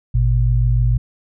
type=tone pair together; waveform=sine; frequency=53.39 / 120 Hz; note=G#1 / B2; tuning=+49 / -49 cents; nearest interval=octave + major second; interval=1402 cents; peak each=-15 dBFS; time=0.14-0.98 s; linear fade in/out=10 ms; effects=none